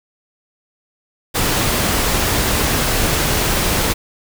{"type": "noise", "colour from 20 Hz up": "pink", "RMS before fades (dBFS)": -17, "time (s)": [1.34, 3.94], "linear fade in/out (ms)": 20, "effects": []}